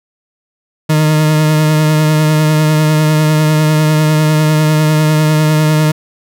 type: tone with vibrato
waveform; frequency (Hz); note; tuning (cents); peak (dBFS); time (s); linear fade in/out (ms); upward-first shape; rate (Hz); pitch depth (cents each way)
40% pulse; 154.2; D#3; -15; -7; 0.89-5.92; 10; triangle; 10; 25
effects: none